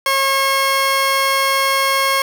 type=tone pair together; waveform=15% pulse; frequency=542.5 / 1085 Hz; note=C#5 / C#6; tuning=-37 / -37 cents; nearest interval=octave; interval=1200 cents; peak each=-12 dBFS; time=0.06-2.22 s; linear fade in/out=2 ms; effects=none